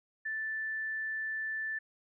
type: tone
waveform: sine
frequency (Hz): 1760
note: A6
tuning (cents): 0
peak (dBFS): -33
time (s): 0.25-1.79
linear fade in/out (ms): 10
effects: none